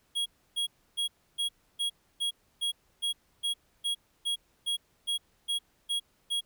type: tone bursts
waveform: square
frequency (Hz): 3300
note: G#7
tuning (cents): -12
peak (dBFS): -28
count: 16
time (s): 0.15-6.41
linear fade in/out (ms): 20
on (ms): 110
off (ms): 300
effects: pink hiss -69 dBFS RMS until 6.45 s